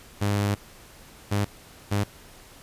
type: tone bursts at uneven times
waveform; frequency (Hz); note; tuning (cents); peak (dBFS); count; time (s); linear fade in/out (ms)
sawtooth; 101.9; G#2; -32; -18; 3; 0.21-0.55 / 1.31-1.45 / 1.91-2.04; 10
effects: pink hiss -49 dBFS RMS until 2.62 s + resampled to 32000 Hz